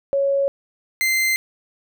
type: tone pair in turn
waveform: sine / 40% pulse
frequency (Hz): 554.4 / 2079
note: C#5 / C7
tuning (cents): 0 / -12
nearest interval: octave + major seventh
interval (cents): 2288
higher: second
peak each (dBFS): -16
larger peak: neither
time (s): 0.13-0.48 / 1.01-1.36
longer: neither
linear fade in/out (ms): 0
effects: none